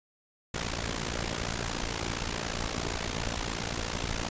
pink noise with amplitude modulation, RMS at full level -29 dBFS, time 0.54-4.29 s, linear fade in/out 5 ms, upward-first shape sine, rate 57.2 Hz, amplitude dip 85%, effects resampled to 16000 Hz

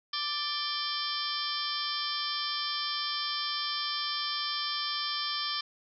harmonic tone with a mistuned harmonic, 587.3 Hz, D5, in tune, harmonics 2 / 3 / 4 / 5 / 6 / 7 / 8 / 9, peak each -37 / -42 / -44 / -37 / -40 / -41 / -37 / -37 dBFS, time 0.13-5.61 s, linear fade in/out 5 ms, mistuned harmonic 5, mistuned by +120 cents, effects none

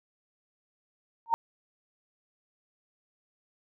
sine tone with exponential growth, 920 Hz, A#5, 23 cents flat, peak -16 dBFS, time 1.26-1.34 s, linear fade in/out 0 ms, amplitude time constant 16 ms, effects none

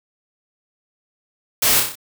white noise with echo, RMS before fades -17 dBFS, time 1.62-1.8 s, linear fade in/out 5 ms, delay 31 ms, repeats 5, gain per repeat -4 dB, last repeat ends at 1.955 s, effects none

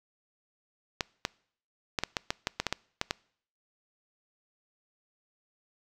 clicks, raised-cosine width 0.2 ms, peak -10 dBFS, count 12, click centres 1.008 / 1.251 / 1.988 / 2.036 / 2.168 / 2.305 / 2.471 / 2.6 / 2.667 / 2.726 / 3.014 / 3.109 s, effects noise-tail reverb RT60 0.6 s tail -25 dB re dry

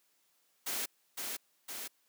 white noise with echo, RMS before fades -36 dBFS, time 0.66-0.86 s, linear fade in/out 10 ms, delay 510 ms, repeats 2, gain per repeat -3 dB, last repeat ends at 1.88 s, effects white hiss -73 dBFS RMS until 2.08 s + high-pass 200 Hz 12 dB/octave

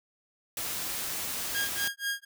white noise, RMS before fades -34 dBFS, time 0.57-1.88 s, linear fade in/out 2 ms
sawtooth tone with tremolo, 1626 Hz, G#6, 37 cents flat, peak -24 dBFS, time 1.54-2.25 s, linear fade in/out 10 ms, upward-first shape sine, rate 4.1 Hz, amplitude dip 100%
effects none

